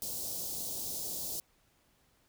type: band-stop noise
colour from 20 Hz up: white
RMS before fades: -38 dBFS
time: 0.02-1.4 s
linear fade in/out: 0 ms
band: 710 to 4300 Hz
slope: 24 dB/octave
effects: pink hiss -70 dBFS RMS until 2.28 s